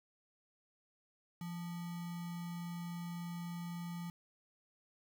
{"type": "tone with sample-and-hold", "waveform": "sine", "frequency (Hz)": 171.8, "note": "F3", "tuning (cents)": -28, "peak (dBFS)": -40, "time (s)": [1.41, 4.1], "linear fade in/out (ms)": 2, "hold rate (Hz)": 1050, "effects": []}